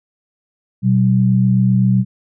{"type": "tone pair together", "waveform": "sine", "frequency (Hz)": [122.85, 190.7], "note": ["B2", "G3"], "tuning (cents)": [-9, -47], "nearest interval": "minor sixth", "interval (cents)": 762, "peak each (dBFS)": -13, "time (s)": [0.82, 2.05], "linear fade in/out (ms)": 50, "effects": []}